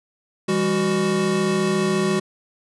square tone cluster, 166.9 / 201.2 / 372.7 Hz, E3 / G3 / F#4, +22 / +45 / +13 cents, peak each -27 / -23 / -22 dBFS, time 0.48-2.2 s, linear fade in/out 10 ms, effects resampled to 24000 Hz

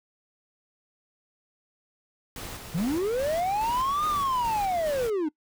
pink noise with tremolo, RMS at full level -38 dBFS, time 2.36-5.1 s, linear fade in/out 2 ms, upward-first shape square, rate 2.4 Hz, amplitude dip 35%
triangle linear two-way sweep, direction up then down, 146.83 to 1241 to 287.9 Hz, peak -22 dBFS, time 2.74-5.29 s, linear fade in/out 10 ms, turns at 4.06 s
effects noise-tail reverb RT60 0.1 s tail -23 dB re dry

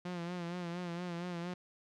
sawtooth tone with vibrato, 174.6 Hz, F3, in tune, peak -34 dBFS, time 0.05-1.54 s, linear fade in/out 5 ms, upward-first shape sine, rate 4.3 Hz, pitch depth 56 cents each way, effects low-pass 5000 Hz 12 dB/octave

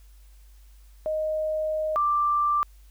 sine tone pair in turn, 622 / 1178.6 Hz, D#5 / D6, -1 / +6 cents, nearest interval major seventh, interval 1107 cents, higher second, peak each -24 / -20 dBFS, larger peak second, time 1.06-1.96 / 1.96-2.63 s, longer first, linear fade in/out 0 ms, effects added 50 Hz sine -48 dBFS peak until 2.9 s + white hiss -63 dBFS RMS until 2.9 s

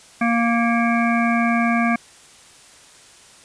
harmonic tone with a mistuned harmonic, 233.1 Hz, A#3, in tune, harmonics 1 / 3 / 5 / 7 / 9 / 10, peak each -18 / -23 / -25 / -26 / -28 / -28 dBFS, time 0.21-1.96 s, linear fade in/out 5 ms, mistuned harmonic 9, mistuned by +68 cents, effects white hiss -47 dBFS RMS until 3.44 s + resampled to 22050 Hz

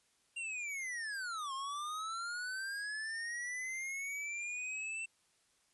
square linear two-way sweep, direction down then up, 2794 to 1058 to 2689 Hz, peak -39 dBFS, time 0.36-5.06 s, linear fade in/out 10 ms, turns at 1.53 s, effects white hiss -73 dBFS RMS until 5.73 s + resampled to 24000 Hz

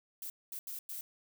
violet noise bursts at uneven times, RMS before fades -42 dBFS, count 4, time 0.22-0.3 / 0.52-0.59 / 0.67-0.79 / 0.89-1.01 s, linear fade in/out 2 ms, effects none

